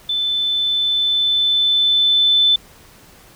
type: tone with level ramp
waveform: sine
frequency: 3520 Hz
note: A7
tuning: in tune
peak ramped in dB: -17 to -10 dBFS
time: 0.09-2.56 s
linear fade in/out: 5 ms
effects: pink hiss -46 dBFS RMS until 3.35 s